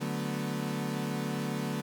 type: chord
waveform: 35% pulse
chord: B minor seventh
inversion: first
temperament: equal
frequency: 146.83 / 185 / 220 / 246.9 Hz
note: D3 / F#3 / A3 / B3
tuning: 0 / 0 / 0 / 0 cents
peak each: -34 / -36 / -35 / -36 dBFS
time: 0-1.82 s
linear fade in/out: 20 ms
effects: none